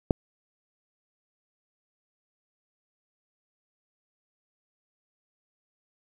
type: click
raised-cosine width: 2 ms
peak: -7 dBFS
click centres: 0.108 s
effects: 8-bit